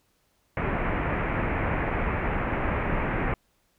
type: low-pass noise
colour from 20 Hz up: pink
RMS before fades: -27 dBFS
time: 0.57-3.34 s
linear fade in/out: 2 ms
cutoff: 2400 Hz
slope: 48 dB/octave
effects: pink hiss -69 dBFS RMS until 3.78 s